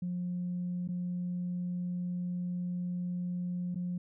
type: tone with dropouts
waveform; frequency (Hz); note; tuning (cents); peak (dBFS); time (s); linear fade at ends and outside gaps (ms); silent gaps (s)
sine; 178; F3; +33; -31; 0.02-3.98; 5; 0.877-0.887 / 3.746-3.756
effects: tanh soft clip ceiling -28 dBFS